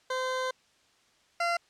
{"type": "tone pair in turn", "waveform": "20% pulse", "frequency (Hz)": [515, 687.4], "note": ["C5", "F5"], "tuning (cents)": [-28, -28], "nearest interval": "perfect fourth", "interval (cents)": 500, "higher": "second", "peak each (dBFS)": [-24, -21], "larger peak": "second", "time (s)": [[0.1, 0.51], [1.4, 1.57]], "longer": "first", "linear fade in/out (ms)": 5, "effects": ["white hiss -65 dBFS RMS until 1.69 s", "low-pass 6000 Hz 12 dB/octave"]}